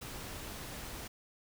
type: noise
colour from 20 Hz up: pink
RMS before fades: -44 dBFS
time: 0.01-1.08 s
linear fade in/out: 10 ms
effects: none